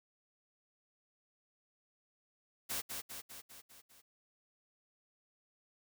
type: noise with echo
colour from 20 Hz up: white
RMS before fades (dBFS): -38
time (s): 2.69-2.82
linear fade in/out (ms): 20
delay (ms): 200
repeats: 6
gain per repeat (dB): -4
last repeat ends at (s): 4.02
effects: none